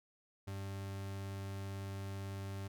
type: tone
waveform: 40% pulse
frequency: 98 Hz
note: G2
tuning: in tune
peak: -40 dBFS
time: 0.47-2.68 s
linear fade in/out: 10 ms
effects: none